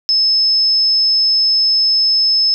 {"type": "tone", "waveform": "sine", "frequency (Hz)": 5220, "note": "E8", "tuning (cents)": -18, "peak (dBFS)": -10, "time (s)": [0.09, 2.54], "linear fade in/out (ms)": 0, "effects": []}